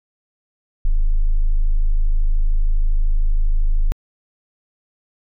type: tone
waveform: sine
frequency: 26.43 Hz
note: G#0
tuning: 31 cents sharp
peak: -10 dBFS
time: 0.85-3.92 s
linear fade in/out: 0 ms
effects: tanh soft clip ceiling -10 dBFS